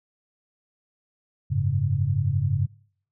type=chord; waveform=sine; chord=F# suspended second; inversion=none; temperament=just; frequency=92.5 / 104.06 / 138.75 Hz; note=F#2 / G#2 / C#3; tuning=0 / +4 / +2 cents; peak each=-27 / -25 / -24 dBFS; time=1.5-2.67 s; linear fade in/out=20 ms; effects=noise-tail reverb RT60 0.6 s tail -24 dB re dry